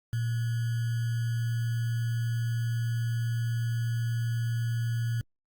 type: tone with sample-and-hold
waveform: sine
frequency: 116.54 Hz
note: A#2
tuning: in tune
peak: -26 dBFS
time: 0.13-5.21 s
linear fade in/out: 0 ms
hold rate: 1575 Hz
effects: Opus 48 kbps